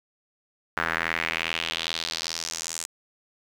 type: tone with band-pass filter sweep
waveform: sawtooth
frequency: 82.41 Hz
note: E2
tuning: in tune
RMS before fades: -30 dBFS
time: 0.77-2.86 s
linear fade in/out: 0 ms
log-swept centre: 1500 to 7800 Hz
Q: 2.7
effects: 8-bit